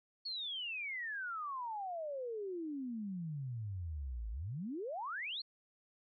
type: exponential two-way sweep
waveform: sine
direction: down then up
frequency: 4435 to 51.9 to 4435 Hz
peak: -38 dBFS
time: 0.25-5.42 s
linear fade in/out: 10 ms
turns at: 4.3 s
effects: MP3 96 kbps